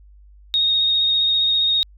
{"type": "tone with vibrato", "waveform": "sine", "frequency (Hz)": 3729, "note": "A#7", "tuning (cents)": 0, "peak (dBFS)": -15, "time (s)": [0.54, 1.83], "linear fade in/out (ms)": 0, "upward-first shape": "sine", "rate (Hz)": 15, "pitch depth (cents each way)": 17, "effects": ["added 50 Hz sine -44 dBFS peak until 1.97 s"]}